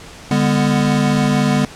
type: chord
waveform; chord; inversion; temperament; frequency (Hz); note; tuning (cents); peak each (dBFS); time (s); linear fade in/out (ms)
square; G# diminished; second; equal with one note detuned; 146.83 / 202.6 / 246.9; D3 / G#3 / B3; 0 / -43 / 0; -18; 0.31-1.65; 2
effects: pink hiss -37 dBFS RMS until 1.75 s + low-pass 8000 Hz 12 dB/octave

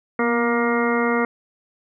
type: harmonic tone with a mistuned harmonic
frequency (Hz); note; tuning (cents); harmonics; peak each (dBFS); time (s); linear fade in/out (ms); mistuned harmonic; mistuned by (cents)
235.5; A#3; +18; 1 / 2 / 3 / 4 / 5 / 6 / 8 / 9; -22 / -22 / -29 / -29 / -27 / -27 / -29 / -30; 0.19-1.25; 2; 1; +33
effects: none

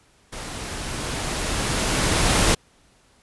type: noise with level ramp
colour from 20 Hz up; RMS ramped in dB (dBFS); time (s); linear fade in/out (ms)
pink; -34 to -17; 0.32-2.55; 10
effects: pink hiss -58 dBFS RMS until 3.22 s + resampled to 24000 Hz

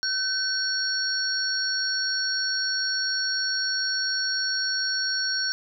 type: tone cluster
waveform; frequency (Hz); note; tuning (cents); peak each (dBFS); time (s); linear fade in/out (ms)
sine; 1529 / 4413 / 5570; G6 / C#8 / F8; -44 / -9 / -5; -28; 0.03-5.52; 0
effects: none

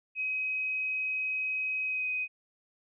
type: tone with pitch glide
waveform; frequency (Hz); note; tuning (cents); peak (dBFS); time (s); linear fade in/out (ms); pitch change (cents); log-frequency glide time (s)
sine; 2532 to 2509; D#7 to D#7; +30 to +14; -29; 0.15-2.28; 50; -16; 1.85-2.08
effects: none

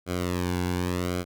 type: tone with flanger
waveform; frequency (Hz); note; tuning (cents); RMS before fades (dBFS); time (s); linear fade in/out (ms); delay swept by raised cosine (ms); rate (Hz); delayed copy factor
sawtooth; 89.4; F2; +41; -28; 0.06-1.25; 50; 1.1 to 1.62; 0.87; -0.8
effects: none

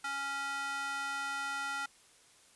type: tone with high-pass filter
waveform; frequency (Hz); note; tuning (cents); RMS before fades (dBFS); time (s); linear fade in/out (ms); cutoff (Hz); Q
square; 277.7; C#4; +3; -37; 0.04-1.86; 5; 1200; 3.4
effects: white hiss -62 dBFS RMS until 2.55 s + resampled to 24000 Hz

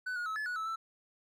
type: tone with pitch steps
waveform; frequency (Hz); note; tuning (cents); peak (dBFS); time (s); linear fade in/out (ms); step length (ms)
triangle; 1501 / 1440 / 1294 / 1722 / 1466 / 1307 / 1328; F#6 / F#6 / E6 / A6 / F#6 / E6 / E6; +24 / -47 / -32 / -38 / -16 / -15 / +12; -32; 0.06-0.76; 10; 100
effects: none

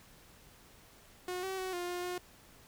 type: tone with pitch steps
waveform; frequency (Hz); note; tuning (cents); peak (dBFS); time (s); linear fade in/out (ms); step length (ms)
sawtooth; 362.4 / 381.3 / 374 / 353 / 355.2 / 358.6; F#4 / G4 / F#4 / F4 / F4 / F4; -36 / -48 / +19 / +19 / +29 / +46; -32; 1.28-2.18; 2; 150
effects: pink hiss -59 dBFS RMS until 2.67 s

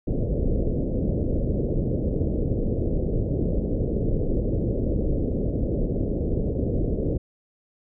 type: low-pass noise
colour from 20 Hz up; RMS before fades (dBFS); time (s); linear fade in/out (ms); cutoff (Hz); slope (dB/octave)
pink; -24; 0.07-7.18; 10; 550; 48
effects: none

